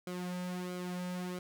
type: tone with flanger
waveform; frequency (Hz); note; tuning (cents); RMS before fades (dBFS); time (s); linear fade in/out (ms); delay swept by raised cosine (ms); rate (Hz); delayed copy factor
sawtooth; 180; F#3; -47; -39; 0.07-1.39; 2; 1.1 to 2.9; 1.5; -0.65
effects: none